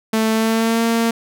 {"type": "tone with pitch glide", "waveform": "sawtooth", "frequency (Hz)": [220.9, 229.5], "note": ["A3", "A#3"], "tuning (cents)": [7, -27], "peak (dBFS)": -11, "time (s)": [0.13, 1.11], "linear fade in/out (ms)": 5, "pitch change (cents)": 66, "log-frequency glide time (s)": [0.32, 0.83], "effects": []}